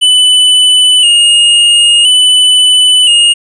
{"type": "tone with vibrato", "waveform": "square", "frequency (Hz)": 2922, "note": "F#7", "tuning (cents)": -22, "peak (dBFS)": -4, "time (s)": [0.01, 3.34], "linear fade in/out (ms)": 20, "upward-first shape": "square", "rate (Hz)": 0.49, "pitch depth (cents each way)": 43, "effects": ["resampled to 22050 Hz"]}